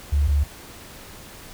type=tone pair in turn; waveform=sine; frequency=72.3 / 72 Hz; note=D2 / D2; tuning=-27 / -34 cents; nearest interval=unison; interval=7 cents; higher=first; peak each=-16 dBFS; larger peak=neither; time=0.12-0.28 / 0.28-0.44 s; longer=neither; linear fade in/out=10 ms; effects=pink hiss -42 dBFS RMS until 1.53 s